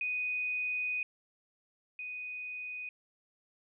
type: tone pair in turn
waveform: sine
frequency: 2489 / 2489 Hz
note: D#7 / D#7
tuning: 0 / 0 cents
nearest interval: unison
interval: 0 cents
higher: neither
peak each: -31 / -38 dBFS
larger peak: first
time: 0.01-1.03 / 1.99-2.89 s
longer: first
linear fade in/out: 2 ms
effects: none